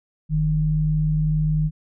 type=tone pair together; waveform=sine; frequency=43.48 / 153.6 Hz; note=F1 / D#3; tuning=-7 / -22 cents; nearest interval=octave + minor seventh; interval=2185 cents; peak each=-25 / -18 dBFS; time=0.29-1.71 s; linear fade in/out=50 ms; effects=none